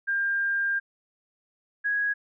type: tone pair in turn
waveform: sine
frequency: 1600 / 1657.4 Hz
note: G6 / G#6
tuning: +35 / -4 cents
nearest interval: minor second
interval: 61 cents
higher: second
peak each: -23 dBFS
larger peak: neither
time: 0.07-0.8 / 1.84-2.14 s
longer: first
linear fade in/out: 20 ms
effects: none

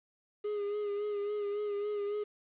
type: tone with vibrato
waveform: triangle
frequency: 412.3 Hz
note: G#4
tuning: 13 cents flat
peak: -30 dBFS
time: 0.44-2.24 s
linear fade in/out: 10 ms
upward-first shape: sine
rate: 3.6 Hz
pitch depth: 32 cents each way
effects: resampled to 8000 Hz + 10-bit

